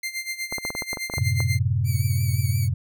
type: tone with tremolo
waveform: sawtooth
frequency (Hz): 2093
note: C7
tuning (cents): 0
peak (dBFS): -22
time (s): 0.03-1.59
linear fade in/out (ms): 5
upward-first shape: sine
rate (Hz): 8.2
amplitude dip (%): 80
type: clicks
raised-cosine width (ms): 1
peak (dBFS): -17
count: 12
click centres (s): 0.525 / 0.583 / 0.651 / 0.704 / 0.751 / 0.822 / 0.931 / 0.972 / 1.099 / 1.138 / 1.182 / 1.404
type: chord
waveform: sine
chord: F# diminished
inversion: none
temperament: equal with one note detuned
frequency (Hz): 92.5 / 110.45 / 130.81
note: F#2 / A2 / C3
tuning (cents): 0 / +7 / 0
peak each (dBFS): -24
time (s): 1.17-2.74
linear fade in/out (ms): 10
type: tone with vibrato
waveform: 5% pulse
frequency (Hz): 2282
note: C#7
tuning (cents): +50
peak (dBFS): -24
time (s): 1.84-2.69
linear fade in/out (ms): 50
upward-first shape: triangle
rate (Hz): 5.8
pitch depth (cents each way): 47
effects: none